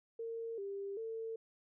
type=tone with pitch steps; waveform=sine; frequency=457.2 / 396.9 / 449.9 Hz; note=A#4 / G4 / A4; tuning=-34 / +22 / +39 cents; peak=-39 dBFS; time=0.19-1.36 s; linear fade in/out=5 ms; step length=390 ms; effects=none